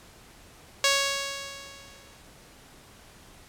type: tone with exponential decay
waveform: 5% pulse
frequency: 554.4 Hz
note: C#5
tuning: in tune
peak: -7 dBFS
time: 0.84-2.22 s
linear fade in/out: 2 ms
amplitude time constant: 300 ms
effects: pink hiss -52 dBFS RMS until 3.48 s + low-pass 12000 Hz 12 dB/octave